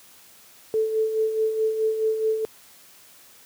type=tone with tremolo; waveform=sine; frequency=439.1 Hz; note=A4; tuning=4 cents flat; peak=-18 dBFS; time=0.74-2.45 s; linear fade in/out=0 ms; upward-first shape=sine; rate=4.7 Hz; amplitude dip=55%; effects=white hiss -51 dBFS RMS until 3.45 s + high-pass 80 Hz 12 dB/octave